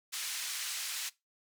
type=band-pass noise; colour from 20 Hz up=white; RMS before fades=-38 dBFS; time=0.12-1.1 s; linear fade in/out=20 ms; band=1700 to 8400 Hz; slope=12 dB/octave; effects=noise-tail reverb RT60 0.2 s tail -20 dB re dry